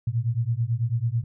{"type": "beating tone pair", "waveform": "sine", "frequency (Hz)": [112.3, 121.4], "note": ["A2", "B2"], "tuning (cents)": [36, -29], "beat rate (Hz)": 9.1, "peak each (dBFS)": -25, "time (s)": [0.07, 1.24], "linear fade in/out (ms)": 5, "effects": []}